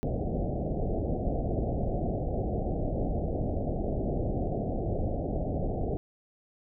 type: low-pass noise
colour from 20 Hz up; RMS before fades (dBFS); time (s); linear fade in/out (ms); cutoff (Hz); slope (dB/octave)
pink; -30; 0.03-5.97; 0; 750; 96
effects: none